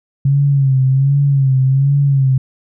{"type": "tone with vibrato", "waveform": "sine", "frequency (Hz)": 136.4, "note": "C#3", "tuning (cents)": -28, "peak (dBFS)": -9, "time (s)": [0.25, 2.38], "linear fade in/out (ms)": 5, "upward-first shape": "sine", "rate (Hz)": 1.3, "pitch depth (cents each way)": 68, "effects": []}